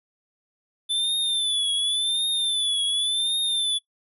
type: tone with vibrato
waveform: square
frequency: 3510 Hz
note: A7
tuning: 5 cents flat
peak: -22 dBFS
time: 0.89-3.79 s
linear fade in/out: 20 ms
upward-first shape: triangle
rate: 0.9 Hz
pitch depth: 96 cents each way
effects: noise-tail reverb RT60 0.1 s tail -21 dB re dry + resampled to 32000 Hz